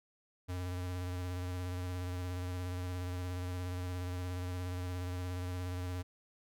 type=tone with vibrato; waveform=square; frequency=90.1 Hz; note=F#2; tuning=45 cents flat; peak=-37 dBFS; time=0.48-6.03 s; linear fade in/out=20 ms; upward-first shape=square; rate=17 Hz; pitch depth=20 cents each way; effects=none